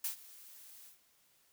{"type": "noise with ADSR envelope", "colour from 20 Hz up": "blue", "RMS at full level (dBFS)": -35, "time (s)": [0.04, 0.99], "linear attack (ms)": 6, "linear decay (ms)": 110, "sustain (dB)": -20, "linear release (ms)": 130, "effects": ["white hiss -70 dBFS RMS until 1.52 s"]}